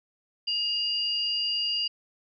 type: tone pair together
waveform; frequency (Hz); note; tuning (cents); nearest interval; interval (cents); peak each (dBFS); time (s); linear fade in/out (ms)
sine; 2846 / 4790; F7 / D8; +32 / +33; major sixth; 901; -28; 0.47-1.88; 10
effects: none